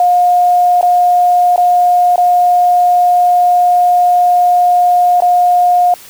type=tone with dropouts; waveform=sine; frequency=713 Hz; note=F5; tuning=36 cents sharp; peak=-6 dBFS; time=0-5.94 s; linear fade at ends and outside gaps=2 ms; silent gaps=0.812-0.828 / 1.561-1.578 / 2.159-2.179 / 5.204-5.221 s; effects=white hiss -36 dBFS RMS until 6.09 s